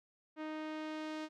sawtooth tone with low-pass filter sweep, 310.3 Hz, D#4, 5 cents flat, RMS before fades -42 dBFS, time 0.36-1.29 s, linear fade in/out 50 ms, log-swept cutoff 2300 to 5100 Hz, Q 0.82, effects none

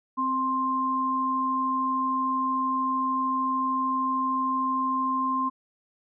sine tone pair together, 261.6 / 1052.2 Hz, C4 / C6, 0 / +9 cents, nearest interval 2 octaves, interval 2409 cents, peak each -30 / -24 dBFS, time 0.17-5.5 s, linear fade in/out 20 ms, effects none

